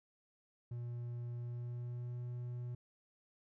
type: tone with pitch glide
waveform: triangle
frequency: 120 to 122.03 Hz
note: B2 to B2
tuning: -49 to -20 cents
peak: -38 dBFS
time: 0.71-2.75 s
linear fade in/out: 5 ms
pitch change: +29 cents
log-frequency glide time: 1.35-2.21 s
effects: none